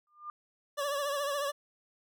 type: tone with exponential growth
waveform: sine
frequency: 1200 Hz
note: D6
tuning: 37 cents sharp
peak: -35 dBFS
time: 0.07-0.3 s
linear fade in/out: 1 ms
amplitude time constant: 50 ms
type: tone with vibrato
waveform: 25% pulse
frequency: 569 Hz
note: C#5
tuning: 45 cents sharp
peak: -27 dBFS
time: 0.77-1.52 s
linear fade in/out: 20 ms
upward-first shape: triangle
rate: 14 Hz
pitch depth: 69 cents each way
effects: none